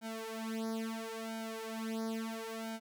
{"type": "tone with flanger", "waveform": "sawtooth", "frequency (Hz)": 223.6, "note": "A3", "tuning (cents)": 28, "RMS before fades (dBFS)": -40, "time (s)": [0.01, 2.8], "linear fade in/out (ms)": 50, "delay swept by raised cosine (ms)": [1.3, 4.3], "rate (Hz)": 0.74, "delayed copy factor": 0.95, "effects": []}